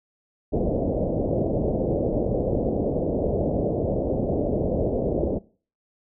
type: low-pass noise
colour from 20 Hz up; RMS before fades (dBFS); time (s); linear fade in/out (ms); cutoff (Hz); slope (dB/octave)
white; -24; 0.52-5.39; 20; 620; 48
effects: noise-tail reverb RT60 0.4 s tail -21 dB re dry